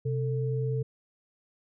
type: tone pair together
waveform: sine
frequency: 129.9 / 444.8 Hz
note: C3 / A4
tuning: -12 / +19 cents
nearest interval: octave + major sixth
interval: 2131 cents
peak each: -27 / -33 dBFS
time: 0.05-0.83 s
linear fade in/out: 10 ms
effects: none